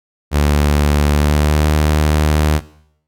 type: tone with pitch glide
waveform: sawtooth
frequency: 73.3 to 76.06 Hz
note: D2 to D#2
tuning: -3 to -39 cents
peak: -7 dBFS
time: 0.31-2.61 s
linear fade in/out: 50 ms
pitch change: +64 cents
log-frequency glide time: 1.11-1.67 s
effects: noise-tail reverb RT60 0.7 s tail -19 dB re dry